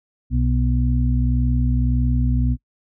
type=harmonic tone; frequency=61.74 Hz; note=B1; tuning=in tune; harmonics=1 / 2 / 4; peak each=-18 / -21 / -24 dBFS; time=0.3-2.57 s; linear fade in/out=50 ms; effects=noise-tail reverb RT60 0.1 s tail -22 dB re dry